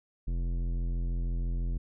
sine tone with tanh clipping, 43.05 Hz, F1, 24 cents flat, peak -30 dBFS, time 0.27-1.78 s, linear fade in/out 10 ms, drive 14 dB, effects none

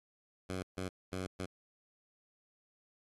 10% pulse tone bursts at uneven times, 93 Hz, F#2, 9 cents sharp, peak -29 dBFS, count 4, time 0.49-0.63 / 0.77-0.89 / 1.12-1.27 / 1.39-1.46 s, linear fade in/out 10 ms, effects AAC 32 kbps

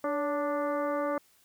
harmonic tone with a mistuned harmonic, 293.7 Hz, D4, in tune, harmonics 1 / 2 / 3 / 4 / 5 / 6 / 7, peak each -34 / -30 / -39 / -35 / -43 / -48 / -49 dBFS, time 0.04-1.18 s, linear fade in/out 2 ms, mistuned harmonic 2, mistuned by -46 cents, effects white hiss -64 dBFS RMS until 1.44 s

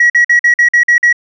sine tone bursts, 1917 Hz, A#6, 48 cents sharp, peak -3 dBFS, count 8, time 0-1.128 s, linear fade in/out 5 ms, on 99 ms, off 48 ms, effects tanh soft clip ceiling -3 dBFS

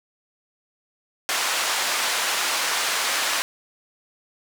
pink band-pass noise, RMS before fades -24 dBFS, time 1.29-3.42 s, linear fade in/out 0 ms, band 940 to 9300 Hz, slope 12 dB/octave, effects none

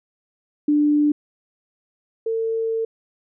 sine tone pair in turn, 295.8 / 450.4 Hz, D4 / A4, +13 / +40 cents, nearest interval perfect fifth, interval 727 cents, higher second, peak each -14 / -20 dBFS, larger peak first, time 0.68-1.12 / 2.26-2.85 s, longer second, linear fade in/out 5 ms, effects none

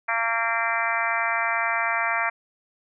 harmonic tone with a mistuned harmonic, 229 Hz, A#3, 31 cents flat, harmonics 3 / 4 / 5 / 6 / 7 / 8 / 9 / 10, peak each -30 / -30 / -30 / -30 / -30 / -30 / -30 / -30 dBFS, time 0.08-2.3 s, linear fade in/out 10 ms, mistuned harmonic 10, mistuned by +39 cents, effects none

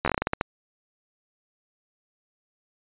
slowing click train, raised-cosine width 0.5 ms, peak -8 dBFS, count 11, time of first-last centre 0.05-0.411 s, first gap 12 ms, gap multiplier 1.23, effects resampled to 8000 Hz

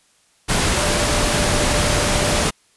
sine tone in noise, 591 Hz, D5, 11 cents sharp, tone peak -25 dBFS, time 0.75-2.43 s, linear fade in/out 20 ms, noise pink, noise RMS -18 dBFS, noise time 0.48-2.51 s, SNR -10 dB, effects white hiss -58 dBFS RMS until 2.76 s + resampled to 24000 Hz

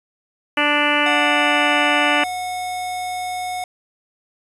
harmonic tone, 293.7 Hz, D4, in tune, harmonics 1 / 2 / 3 / 4 / 5 / 6 / 7 / 8 / 9 / 10, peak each -24 / -24 / -24 / -24 / -24 / -24 / -24 / -24 / -24 / -24 dBFS, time 0.57-2.24 s, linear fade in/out 5 ms
square tone, 730 Hz, F#5, 24 cents flat, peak -24 dBFS, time 1.06-3.64 s, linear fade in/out 2 ms
effects resampled to 24000 Hz + 7-bit

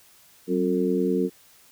harmonic tone with a mistuned harmonic, 89.8 Hz, F2, 49 cents sharp, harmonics 2 / 3 / 4 / 5, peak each -26 / -26 / -26 / -26 dBFS, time 0.47-1.3 s, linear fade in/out 50 ms, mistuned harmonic 2, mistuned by +86 cents, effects white hiss -55 dBFS RMS until 1.71 s

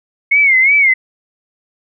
sine tone with vibrato, 2169 Hz, C#7, 38 cents flat, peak -7 dBFS, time 0.31-0.94 s, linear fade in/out 10 ms, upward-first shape sine, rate 2.8 Hz, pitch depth 110 cents each way, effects none

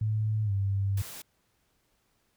sine tone with pitch glide, 108 to 98.47 Hz, A2 to G2, -32 to +8 cents, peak -25 dBFS, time 0.01-1.02 s, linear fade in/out 5 ms, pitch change -160 cents, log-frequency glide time 0.44-0.52 s
white noise, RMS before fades -43 dBFS, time 0.97-1.22 s, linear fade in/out 5 ms
effects pink hiss -72 dBFS RMS until 2.36 s

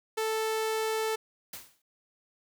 sawtooth tone, 440.1 Hz, A4, in tune, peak -24 dBFS, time 0.17-1.16 s, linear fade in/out 10 ms
white noise with exponential decay, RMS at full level -38 dBFS, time 1.53-1.82 s, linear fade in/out 5 ms, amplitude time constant 62 ms
effects none

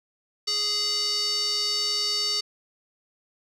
square tone with band-pass filter, 415.3 Hz, G#4, in tune, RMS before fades -26 dBFS, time 0.47-2.41 s, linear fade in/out 10 ms, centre 4800 Hz, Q 8.1, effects none

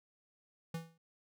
square tone with exponential decay, 164.81 Hz, E3, in tune, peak -36 dBFS, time 0.74-0.98 s, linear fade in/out 5 ms, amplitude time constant 51 ms, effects none

